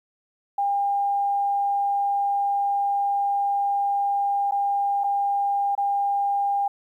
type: tone with dropouts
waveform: sine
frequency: 803 Hz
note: G5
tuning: 41 cents sharp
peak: -20 dBFS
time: 0.58-6.68 s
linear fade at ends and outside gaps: 5 ms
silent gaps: 4.511-4.52 / 5.037-5.041 / 5.752-5.777 s
effects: 10-bit